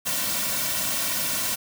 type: noise with comb filter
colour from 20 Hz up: white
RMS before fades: -26 dBFS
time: 0.05-1.56 s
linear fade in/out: 20 ms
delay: 2.4 ms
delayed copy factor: -0.75
effects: none